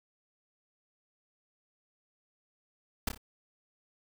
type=noise with echo; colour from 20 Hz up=pink; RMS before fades=-30 dBFS; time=3.07-3.09 s; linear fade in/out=5 ms; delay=29 ms; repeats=3; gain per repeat=-7 dB; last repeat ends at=3.177 s; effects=none